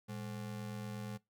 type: ring-modulated tone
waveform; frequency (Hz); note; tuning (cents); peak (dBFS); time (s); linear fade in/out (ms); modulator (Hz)
square; 160; D#3; +49; -39; 0.08-1.18; 20; 44.2
effects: noise-tail reverb RT60 0.2 s tail -22 dB re dry